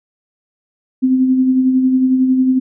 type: tone with tremolo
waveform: sine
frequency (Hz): 258.8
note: C4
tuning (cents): -19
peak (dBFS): -8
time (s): 1.02-2.6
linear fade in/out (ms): 20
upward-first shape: sine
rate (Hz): 11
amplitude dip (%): 40
effects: none